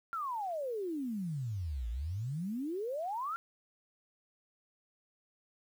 sine exponential two-way sweep, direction down then up, 1400 to 54.5 to 1400 Hz, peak -34 dBFS, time 0.13-3.36 s, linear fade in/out 0 ms, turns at 1.89 s, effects 10-bit

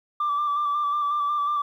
sine tone with vibrato, 1172 Hz, D6, 4 cents flat, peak -20 dBFS, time 0.2-1.62 s, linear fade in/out 5 ms, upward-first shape square, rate 5.5 Hz, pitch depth 25 cents each way, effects tanh soft clip ceiling -19 dBFS + 10-bit

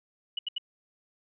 sine tone bursts, 2937 Hz, F#7, 13 cents flat, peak -28 dBFS, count 3, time 0.37-0.582 s, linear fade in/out 5 ms, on 20 ms, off 76 ms, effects none

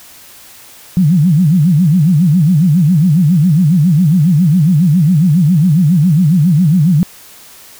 sine tone with vibrato, 164.81 Hz, E3, in tune, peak -6 dBFS, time 0.97-7.03 s, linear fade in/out 0 ms, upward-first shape sine, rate 7.3 Hz, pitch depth 250 cents each way, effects white hiss -38 dBFS RMS until 7.79 s

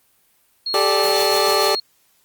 sine tone, 4294 Hz, C8, 44 cents sharp, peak -21 dBFS, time 0.66-1.8 s, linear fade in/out 5 ms
25% pulse chord, G suspended second, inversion none, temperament equal with one note detuned, 392 / 432.9 / 587.3 Hz, G4 / A4 / D5, 0 / -28 / 0 cents, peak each -17 dBFS, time 0.74-1.75 s, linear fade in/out 2 ms
white noise with tremolo, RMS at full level -27 dBFS, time 1.03-1.73 s, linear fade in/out 5 ms, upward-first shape triangle, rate 6.9 Hz, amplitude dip 75%
effects white hiss -60 dBFS RMS until 2.24 s + Opus 32 kbps

